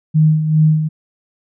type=tone with tremolo; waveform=sine; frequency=155.56 Hz; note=D#3; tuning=in tune; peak=-7 dBFS; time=0.14-0.89 s; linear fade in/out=20 ms; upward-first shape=sine; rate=2.5 Hz; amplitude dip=60%; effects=none